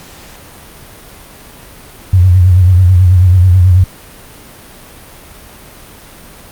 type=tone with vibrato; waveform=sine; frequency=91 Hz; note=F#2; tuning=28 cents flat; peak=-3 dBFS; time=2.13-3.84 s; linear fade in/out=5 ms; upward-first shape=sine; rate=9.2 Hz; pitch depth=72 cents each way; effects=pink hiss -35 dBFS RMS until 6.51 s + Opus 48 kbps